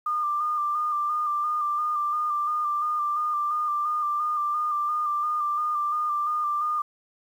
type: tone with vibrato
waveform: sine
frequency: 1200 Hz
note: D6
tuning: 37 cents sharp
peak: -23 dBFS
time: 0.06-6.82 s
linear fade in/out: 5 ms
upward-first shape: square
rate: 2.9 Hz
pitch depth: 26 cents each way
effects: 9-bit